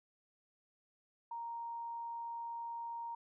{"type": "tone", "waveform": "sine", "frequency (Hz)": 932.3, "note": "A#5", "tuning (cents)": 0, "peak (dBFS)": -40, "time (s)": [1.31, 3.15], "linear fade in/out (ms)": 5, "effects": []}